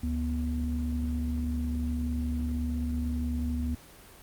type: tone pair together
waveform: sine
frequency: 71.9 / 242.8 Hz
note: D2 / B3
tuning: -36 / -29 cents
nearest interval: octave + major sixth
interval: 2107 cents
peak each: -29 / -31 dBFS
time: 0.03-3.75 s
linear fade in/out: 5 ms
effects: pink hiss -51 dBFS RMS until 4.22 s + Opus 24 kbps